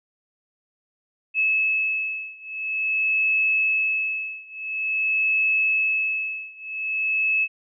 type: beating tone pair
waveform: sine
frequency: 2595 / 2595.48 Hz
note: E7 / E7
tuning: -28 / -27 cents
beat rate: 0.48 Hz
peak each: -23 / -24 dBFS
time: 1.34-7.48 s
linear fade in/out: 50 ms
effects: none